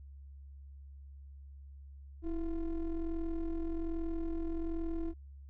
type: ring-modulated tone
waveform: triangle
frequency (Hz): 174.61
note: F3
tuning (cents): 0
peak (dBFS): -28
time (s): 2.22-5.14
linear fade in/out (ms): 50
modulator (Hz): 154
effects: added 69 Hz sine -48 dBFS peak until 5.49 s